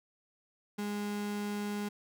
35% pulse tone, 206.2 Hz, G#3, 12 cents flat, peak -32 dBFS, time 0.78-1.89 s, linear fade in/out 10 ms, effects none

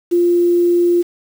sine tone with quantisation, 348.1 Hz, F4, 6 cents flat, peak -10 dBFS, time 0.11-1.03 s, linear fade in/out 20 ms, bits 6, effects none

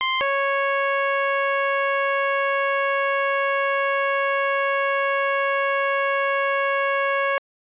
15% pulse tone pair in turn, 1046.5 / 552.8 Hz, C6 / C#5, 0 / -5 cents, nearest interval major seventh, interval 1105 cents, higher first, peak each -13 dBFS, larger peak neither, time 0.01-0.21 / 0.21-7.38 s, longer second, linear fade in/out 0 ms, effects resampled to 8000 Hz

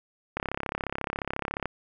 click train, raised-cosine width 0.5 ms, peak -14 dBFS, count 45, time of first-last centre 0.37-1.657 s, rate 34.2 Hz, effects none

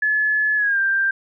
sine tone with pitch glide, 1715 to 1581.8 Hz, A6 to G6, -45 to +15 cents, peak -16 dBFS, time 0.02-1.11 s, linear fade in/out 5 ms, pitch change -140 cents, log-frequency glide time 0.56-0.79 s, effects none

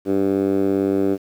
10% pulse tone with band-pass filter, 97.7 Hz, G2, 5 cents flat, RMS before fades -19 dBFS, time 0.05-1.18 s, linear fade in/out 50 ms, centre 340 Hz, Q 2.4, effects 8-bit

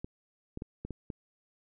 clicks, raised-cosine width 3 ms, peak -25 dBFS, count 6, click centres 0.045 / 0.574 / 0.621 / 0.85 / 0.907 / 1.102 s, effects none

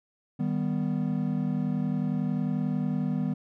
triangle chord, Eb augmented, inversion none, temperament equal, 155.56 / 196 / 246.9 Hz, Eb3 / G3 / B3, 0 / 0 / 0 cents, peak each -28 dBFS, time 0.39-3.34 s, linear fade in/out 10 ms, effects none

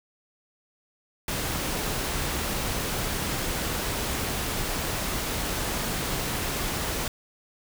pink noise, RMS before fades -29 dBFS, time 1.28-7.08 s, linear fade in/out 2 ms, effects none

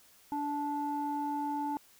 square tone with low-pass filter, 291 Hz, D4, 16 cents flat, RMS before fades -34 dBFS, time 0.32-1.77 s, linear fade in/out 0 ms, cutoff 830 Hz, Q 5.1, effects white hiss -61 dBFS RMS until 1.99 s

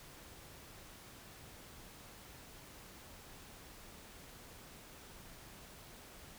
silence, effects pink hiss -55 dBFS RMS until 6.38 s

